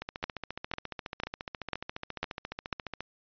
two click trains, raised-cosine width 0.3 ms, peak -14 / -20 dBFS, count 6 / 44, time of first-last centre 0.24-2.728 / 0.02-3.006 s, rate 2.01 / 14.4 Hz, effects resampled to 11025 Hz

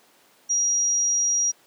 sine tone, 5730 Hz, F8, 44 cents sharp, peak -19 dBFS, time 0.49-1.52 s, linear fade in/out 20 ms, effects pink hiss -57 dBFS RMS until 1.66 s + high-pass 300 Hz 12 dB/octave

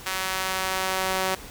sawtooth tone with high-pass filter sweep, 188.4 Hz, F#3, 32 cents sharp, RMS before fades -27 dBFS, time 0.06-1.35 s, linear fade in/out 5 ms, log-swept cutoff 1300 to 560 Hz, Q 0.8, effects pink hiss -42 dBFS RMS until 1.5 s

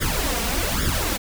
pink noise with flanger, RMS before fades -23 dBFS, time 0-1.18 s, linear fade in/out 20 ms, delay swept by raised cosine 0.57 to 4.37 ms, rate 1.2 Hz, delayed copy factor +0.85, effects none

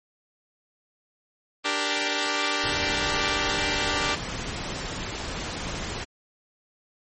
5% pulse chord, G minor, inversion second, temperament equal, 293.7 / 392 / 466.2 Hz, D4 / G4 / Bb4, 0 / 0 / 0 cents, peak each -16 / -17 / -19 dBFS, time 1.64-4.16 s, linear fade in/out 20 ms
pink noise, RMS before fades -32 dBFS, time 2.63-6.05 s, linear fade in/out 20 ms
effects MP3 32 kbps

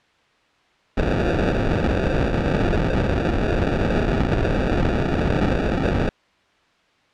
pink noise with sample-and-hold, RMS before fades -20 dBFS, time 0.97-6.09 s, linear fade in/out 2 ms, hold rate 1050 Hz, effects white hiss -59 dBFS RMS until 7.13 s + low-pass 3000 Hz 12 dB/octave

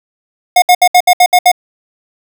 square tone bursts, 720 Hz, F#5, 47 cents flat, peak -4 dBFS, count 8, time 0.56-1.517 s, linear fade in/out 5 ms, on 61 ms, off 67 ms, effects none

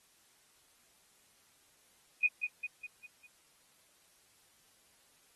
sine tone with echo, 2478 Hz, D#7, 8 cents flat, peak -22 dBFS, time 2.23-2.27 s, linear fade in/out 10 ms, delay 200 ms, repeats 5, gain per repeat -6 dB, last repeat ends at 3.27 s, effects white hiss -67 dBFS RMS until 5.35 s + AAC 32 kbps

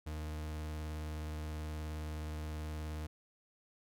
40% pulse tone with vibrato, 77 Hz, D#2, 17 cents flat, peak -38 dBFS, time 0.06-3.07 s, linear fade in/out 10 ms, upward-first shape square, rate 19 Hz, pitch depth 17 cents each way, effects none

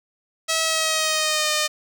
5% pulse tone with pitch glide, 646 to 609.7 Hz, E5 to D#5, -35 to -35 cents, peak -8 dBFS, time 0.48-1.68 s, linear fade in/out 20 ms, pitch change -100 cents, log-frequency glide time 0.63-1.51 s, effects none

